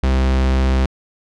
45% pulse tone, 65.41 Hz, C2, in tune, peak -13 dBFS, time 0.03-0.86 s, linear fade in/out 5 ms, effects low-pass 5000 Hz 12 dB/octave

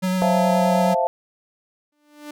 square tone with vibrato, 185 Hz, F#3, in tune, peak -20 dBFS, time 0.02-0.95 s, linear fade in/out 20 ms, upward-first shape square, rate 9.5 Hz, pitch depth 11 cents each way
sine chord, F major seventh, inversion second, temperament equal, 523.3 / 659.3 / 698.5 / 880 Hz, C5 / E5 / F5 / A5, 0 / 0 / 0 / 0 cents, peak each -23 dBFS, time 0.22-1.07 s, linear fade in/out 0 ms
sawtooth tone with exponential growth, 296.2 Hz, D4, 15 cents sharp, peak -28 dBFS, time 1.92-2.31 s, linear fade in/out 5 ms, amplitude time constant 83 ms
effects none

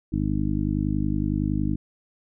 harmonic tone, 50.8 Hz, G#1, 38 cents flat, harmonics 1 / 2 / 3 / 4 / 5 / 6, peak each -29 / -29 / -29 / -29 / -29 / -29 dBFS, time 0.12-1.76 s, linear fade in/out 10 ms, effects none

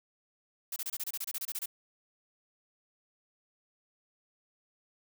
blue noise bursts, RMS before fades -36 dBFS, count 14, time 0.72-1.659 s, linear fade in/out 5 ms, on 42 ms, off 27 ms, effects none

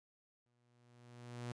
sawtooth tone with exponential growth, 120.9 Hz, B2, 36 cents flat, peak -37 dBFS, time 0.46-1.52 s, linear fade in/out 0 ms, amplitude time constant 230 ms, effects resampled to 22050 Hz

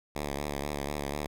5% pulse tone with vibrato, 72 Hz, D2, 34 cents flat, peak -21 dBFS, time 0.15-1.27 s, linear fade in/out 10 ms, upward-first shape sine, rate 4.1 Hz, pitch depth 58 cents each way, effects none

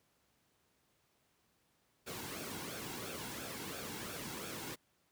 pink noise with flanger, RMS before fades -44 dBFS, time 2.06-4.76 s, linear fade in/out 20 ms, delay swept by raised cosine 0.99 to 1.69 ms, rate 2.9 Hz, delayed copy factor -0.55, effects pink hiss -75 dBFS RMS until 5.11 s + high-pass 80 Hz 12 dB/octave

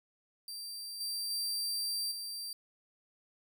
sawtooth tone with level steps, 4699 Hz, D8, in tune, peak -38 / -32 / -30 / -36 dBFS, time 0.48-2.53 s, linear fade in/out 2 ms, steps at 1 / 1.3 / 2.11 s, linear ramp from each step 10 ms, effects none

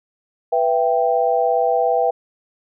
sine chord, E minor, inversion second, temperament equal with one note detuned, 493.9 / 666.9 / 784 Hz, B4 / E5 / G5, 0 / +20 / 0 cents, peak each -19 dBFS, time 0.52-2.11 s, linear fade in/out 10 ms, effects none

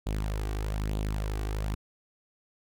sawtooth tone with flanger, 52.1 Hz, G#1, 6 cents sharp, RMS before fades -31 dBFS, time 0.06-1.75 s, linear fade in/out 10 ms, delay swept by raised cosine 0.26 to 2.66 ms, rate 1.1 Hz, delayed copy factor +0.55, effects none

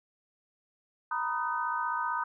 sine chord, B major seventh, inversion third, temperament equal with one note detuned, 932.3 / 987.8 / 1244.5 / 1516.3 Hz, A#5 / B5 / D#6 / F#6, 0 / 0 / 0 / +42 cents, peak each -34 / -35 / -33 / -36 dBFS, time 1.11-2.24 s, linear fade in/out 5 ms, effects none

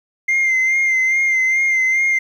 sine tone with vibrato, 2093 Hz, C7, in tune, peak -11 dBFS, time 0.28-2.19 s, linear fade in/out 10 ms, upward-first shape sine, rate 2.4 Hz, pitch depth 34 cents each way, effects tanh soft clip ceiling -12 dBFS + 8-bit

